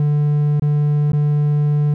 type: tone with dropouts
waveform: triangle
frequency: 147.6 Hz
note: D3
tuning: 9 cents sharp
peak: -11 dBFS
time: 0-1.94 s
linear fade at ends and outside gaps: 2 ms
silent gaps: 0.597-0.621 / 1.12-1.132 s
effects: none